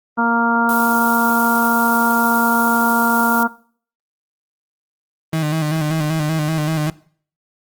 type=harmonic tone; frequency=233.1 Hz; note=A#3; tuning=in tune; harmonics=1 / 2 / 3 / 4 / 5 / 6; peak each=-18 / -27 / -24 / -18 / -26 / -19 dBFS; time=0.17-3.48 s; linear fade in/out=20 ms
type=noise; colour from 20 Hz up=violet; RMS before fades=-26 dBFS; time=0.69-3.43 s; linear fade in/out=0 ms
type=tone with vibrato; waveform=35% pulse; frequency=155.56 Hz; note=D#3; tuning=in tune; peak=-15 dBFS; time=5.33-6.9 s; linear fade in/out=2 ms; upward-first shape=square; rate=5.2 Hz; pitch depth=49 cents each way
effects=noise-tail reverb RT60 0.5 s tail -20 dB re dry + Opus 24 kbps